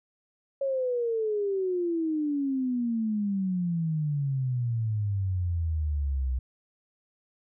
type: exponential sweep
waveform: sine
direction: down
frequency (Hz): 554.4 to 62.1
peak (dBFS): -25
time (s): 0.61-6.39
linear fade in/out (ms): 5
effects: none